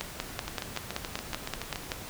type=two click trains; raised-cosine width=0.2 ms; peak=-16 / -13 dBFS; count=10 / 11; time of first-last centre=0.48-1.758 / 0.01-1.918 s; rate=7.04 / 5.24 Hz; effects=pink hiss -42 dBFS RMS until 2.09 s